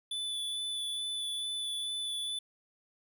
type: tone with vibrato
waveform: square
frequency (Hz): 3477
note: A7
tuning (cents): -21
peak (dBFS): -34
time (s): 0.11-2.39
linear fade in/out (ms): 5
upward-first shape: sine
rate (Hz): 2.3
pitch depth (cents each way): 11
effects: none